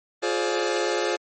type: chord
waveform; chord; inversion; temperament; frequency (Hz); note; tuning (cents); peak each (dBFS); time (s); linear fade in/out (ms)
sawtooth; D half-diminished seventh; first; just; 352.4 / 422.9 / 528.6 / 587.3; F4 / Ab4 / C5 / D5; +16 / +31 / +18 / 0; -23 / -23 / -24 / -28; 0.22-1.17; 20
effects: MP3 32 kbps